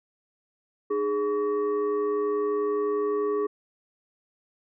sine tone with frequency modulation, 415.3 Hz, G#4, in tune, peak -23 dBFS, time 0.9-3.47 s, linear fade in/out 10 ms, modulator 719 Hz, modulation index 0.6, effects none

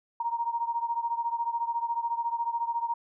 sine beating tone pair, 931 / 945 Hz, A#5 / A#5, -2 / +23 cents, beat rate 14 Hz, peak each -29 / -32 dBFS, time 0.2-2.94 s, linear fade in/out 5 ms, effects none

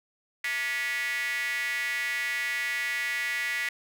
square tone with high-pass filter, 130 Hz, C3, 11 cents flat, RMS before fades -30 dBFS, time 0.44-3.69 s, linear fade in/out 2 ms, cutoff 2000 Hz, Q 7.3, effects none

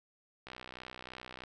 click train, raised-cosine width 0.3 ms, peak -29 dBFS, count 62, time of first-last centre 0.47-1.437 s, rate 63.1 Hz, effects none

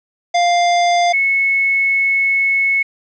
square / sine tone pair in turn, 698.5 / 2197 Hz, F5 / C#7, 0 / -16 cents, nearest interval octave + minor sixth, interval 1984 cents, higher second, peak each -12 dBFS, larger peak neither, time 0.34-1.13 / 1.13-2.83 s, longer second, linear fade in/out 10 ms, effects resampled to 16000 Hz + 8-bit

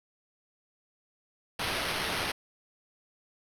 white noise with sample-and-hold, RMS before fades -32 dBFS, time 1.59-2.32 s, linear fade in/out 5 ms, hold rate 7350 Hz, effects low-pass 12000 Hz 12 dB/octave

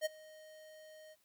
square tone with ADSR envelope, 622.3 Hz, D#5, in tune, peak -31 dBFS, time 0.01-1.16 s, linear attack 45 ms, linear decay 20 ms, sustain -23 dB, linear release 41 ms, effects white hiss -74 dBFS RMS until 1.24 s

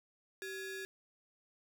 45% pulse ring-modulated tone, 1031 Hz, C6, 26 cents flat, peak -38 dBFS, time 0.42-0.85 s, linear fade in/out 0 ms, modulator 647 Hz, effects none

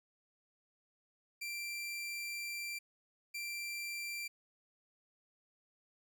sawtooth tone bursts at uneven times, 2357 Hz, D7, 6 cents sharp, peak -36 dBFS, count 2, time 1.41-2.79 / 3.34-4.28 s, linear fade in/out 10 ms, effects none

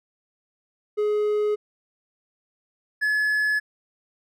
triangle tone pair in turn, 420 / 1708.4 Hz, G#4 / G#6, +19 / +48 cents, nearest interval 2 octaves, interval 2429 cents, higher second, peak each -18 / -18 dBFS, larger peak neither, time 0.97-1.56 / 3.01-3.6 s, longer neither, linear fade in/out 20 ms, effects none

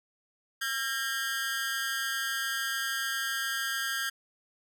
sawtooth tone with amplitude modulation, 1608 Hz, G6, 44 cents sharp, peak -22 dBFS, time 0.61-4.1 s, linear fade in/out 10 ms, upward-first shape sine, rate 253 Hz, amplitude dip 95%, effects none

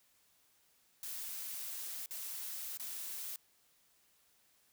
blue noise with dropouts, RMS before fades -43 dBFS, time 1.03-3.36 s, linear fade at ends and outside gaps 1 ms, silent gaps 2.06-2.108 / 2.773-2.797 s, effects white hiss -71 dBFS RMS until 4.72 s

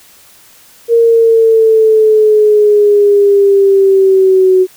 sine exponential sweep, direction down, 466.2 to 370 Hz, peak -4 dBFS, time 0.88-4.67 s, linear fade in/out 50 ms, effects white hiss -42 dBFS RMS until 4.76 s

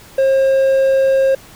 triangle tone, 536 Hz, C5, 42 cents sharp, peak -8 dBFS, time 0.18-1.35 s, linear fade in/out 5 ms, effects pink hiss -41 dBFS RMS until 1.55 s

